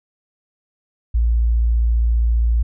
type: tone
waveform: sine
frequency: 57.5 Hz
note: A#1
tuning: 23 cents flat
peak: -13 dBFS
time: 1.14-2.63 s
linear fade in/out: 10 ms
effects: none